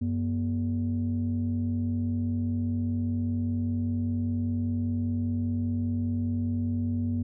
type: tone pair together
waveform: sine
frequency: 95.03 / 240.1 Hz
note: F#2 / B3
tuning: +47 / -49 cents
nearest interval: octave + major third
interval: 1604 cents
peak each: -27 dBFS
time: 0.01-7.23 s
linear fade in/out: 10 ms
effects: tanh soft clip ceiling -20 dBFS